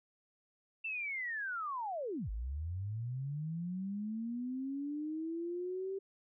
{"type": "linear two-way sweep", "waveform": "sine", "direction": "down then up", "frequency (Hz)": [2700, 49, 392.1], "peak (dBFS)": -36, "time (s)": [0.84, 5.99], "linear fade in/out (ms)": 10, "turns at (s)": 2.3, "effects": []}